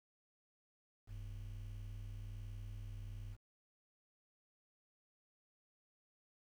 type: ring-modulated tone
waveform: triangle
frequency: 71.4 Hz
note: D2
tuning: 48 cents flat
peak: -39 dBFS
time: 1.07-3.37 s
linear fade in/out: 50 ms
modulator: 30.6 Hz
effects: tanh soft clip ceiling -36 dBFS + 11-bit